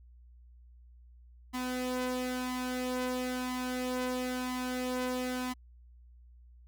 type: tone pair together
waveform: sawtooth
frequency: 252.5 / 504 Hz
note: B3 / B4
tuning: +39 / +35 cents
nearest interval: octave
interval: 1196 cents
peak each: -29 / -36 dBFS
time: 1.53-5.54 s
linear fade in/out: 20 ms
effects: added 60 Hz sine -53 dBFS peak until 6.67 s